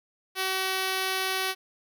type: tone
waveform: 5% pulse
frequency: 378.7 Hz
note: F#4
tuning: 40 cents sharp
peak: -15 dBFS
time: 0.35-1.55 s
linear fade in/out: 50 ms
effects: none